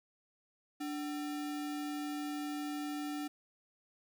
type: tone with sample-and-hold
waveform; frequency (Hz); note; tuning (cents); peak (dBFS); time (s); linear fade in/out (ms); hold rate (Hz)
sine; 293.7; D4; 0; -36; 0.8-3.28; 10; 1050
effects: none